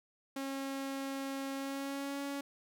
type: tone with pitch glide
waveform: sawtooth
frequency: 272.2 to 280.3 Hz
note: C#4 to C#4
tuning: -31 to +19 cents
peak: -33 dBFS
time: 0.36-2.41 s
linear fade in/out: 5 ms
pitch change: +50 cents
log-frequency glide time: 1.55-2.21 s
effects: none